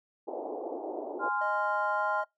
pink band-pass noise, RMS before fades -37 dBFS, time 0.27-1.29 s, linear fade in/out 10 ms, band 310 to 820 Hz, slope 48 dB/octave
sine chord, F minor, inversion first, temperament equal with one note detuned, 830.6 / 1038.1 / 1396.9 Hz, Ab5 / C6 / F6, 0 / -14 / 0 cents, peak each -32 dBFS, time 1.19-2.25 s, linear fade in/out 50 ms
triangle tone with pitch glide, 620 to 624.3 Hz, D#5 to D#5, -6 to +6 cents, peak -32 dBFS, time 1.41-2.24 s, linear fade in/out 5 ms, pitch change +12 cents, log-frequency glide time 1.95-2 s
effects noise-tail reverb RT60 0.2 s tail -26 dB re dry

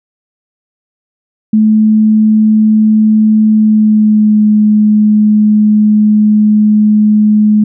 sine tone with pitch glide, 216.1 to 211.9 Hz, A3 to G#3, -31 to +35 cents, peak -4 dBFS, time 1.53-7.64 s, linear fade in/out 5 ms, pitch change -34 cents, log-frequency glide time 3.5-4.45 s, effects none

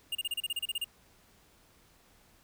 square tone bursts, 2829 Hz, F7, 22 cents sharp, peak -31 dBFS, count 12, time 0.12-0.844 s, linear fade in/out 5 ms, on 31 ms, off 32 ms, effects pink hiss -63 dBFS RMS until 2.43 s

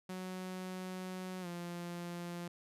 sawtooth tone with pitch glide, 185 to 173.61 Hz, F#3 to F3, 0 to -10 cents, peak -37 dBFS, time 0.09-2.48 s, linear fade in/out 5 ms, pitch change -110 cents, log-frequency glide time 1.41-1.47 s, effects resampled to 32000 Hz

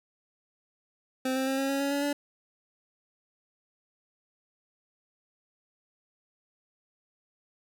25% pulse tone with pitch steps, 260 / 263.8 / 267.6 / 271.5 / 275.5 / 279.5 / 283.5 / 287.7 Hz, C4 / C4 / C4 / C#4 / C#4 / C#4 / C#4 / D4, -11 / +14 / +39 / -36 / -11 / +14 / +39 / -36 cents, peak -23 dBFS, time 1.25-2.13 s, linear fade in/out 5 ms, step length 110 ms, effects none

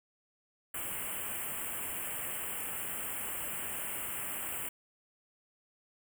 white band-stop noise, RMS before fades -38 dBFS, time 0.74-4.69 s, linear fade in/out 5 ms, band 3100 to 7600 Hz, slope 96 dB/octave, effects none

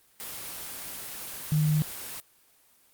sine tone in noise, 152.9 Hz, D#3, 30 cents flat, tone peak -21 dBFS, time 1.52-1.82 s, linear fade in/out 0 ms, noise white, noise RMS -38 dBFS, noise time 0.2-2.2 s, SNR +14 dB, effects white hiss -62 dBFS RMS until 2.93 s + Opus 24 kbps

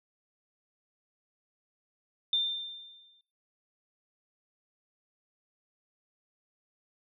sine tone with exponential decay, 3591 Hz, A7, 35 cents sharp, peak -23 dBFS, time 2.33-3.21 s, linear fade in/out 2 ms, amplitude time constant 190 ms, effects noise-tail reverb RT60 0.8 s tail -25 dB re dry

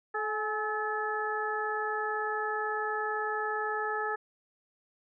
harmonic tone with a mistuned harmonic, 431 Hz, A4, 36 cents flat, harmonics 1 / 2 / 3 / 4, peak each -35 / -35 / -35 / -35 dBFS, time 0.14-4.16 s, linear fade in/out 10 ms, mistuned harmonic 2, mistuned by -41 cents, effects none

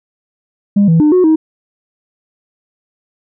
sine tone with pitch steps, 202.2 / 164 / 301.2 / 365.6 / 316 Hz, G#3 / E3 / D4 / F#4 / D#4, -46 / -9 / +44 / -21 / +27 cents, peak -4 dBFS, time 0.76-1.36 s, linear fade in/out 10 ms, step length 120 ms, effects tanh soft clip ceiling -4 dBFS

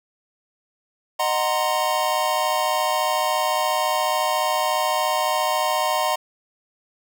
square chord, C half-diminished seventh, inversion first, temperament equal with one note detuned, 616.5 / 740 / 932.3 / 1046.5 Hz, Eb5 / Gb5 / Bb5 / C6, -16 / 0 / 0 / 0 cents, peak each -26 dBFS, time 1.19-6.16 s, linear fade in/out 10 ms, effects none

